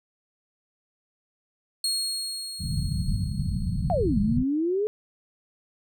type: tone with exponential decay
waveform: 30% pulse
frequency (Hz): 4290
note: C8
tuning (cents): +42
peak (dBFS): -20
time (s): 1.84-4.37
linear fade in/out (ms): 2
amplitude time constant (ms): 550
type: low-pass noise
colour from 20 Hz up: white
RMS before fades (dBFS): -27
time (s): 2.59-4.45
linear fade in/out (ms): 50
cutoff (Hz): 190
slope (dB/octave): 48
type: exponential two-way sweep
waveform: sine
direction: down then up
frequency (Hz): 760 to 196.7 to 435.5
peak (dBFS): -22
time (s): 3.9-4.87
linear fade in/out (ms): 0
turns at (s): 4.19
effects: none